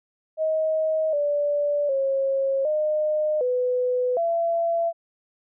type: tone with pitch steps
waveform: sine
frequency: 631 / 582 / 542 / 611 / 499.4 / 674 Hz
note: D#5 / D5 / C#5 / D#5 / B4 / E5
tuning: +24 / -16 / -39 / -32 / +19 / +38 cents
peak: -20 dBFS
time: 0.37-4.93 s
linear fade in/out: 50 ms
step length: 760 ms
effects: none